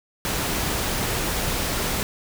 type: noise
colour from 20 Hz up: pink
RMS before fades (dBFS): -25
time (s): 0.25-2.03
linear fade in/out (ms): 0
effects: none